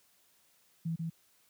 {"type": "tone with echo", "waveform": "sine", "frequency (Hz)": 164.4, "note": "E3", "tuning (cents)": -4, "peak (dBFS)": -31, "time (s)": [0.85, 0.96], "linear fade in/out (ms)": 10, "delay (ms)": 140, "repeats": 1, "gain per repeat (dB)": -2, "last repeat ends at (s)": 1.1, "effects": ["white hiss -68 dBFS RMS until 1.49 s", "high-pass 60 Hz 12 dB/octave"]}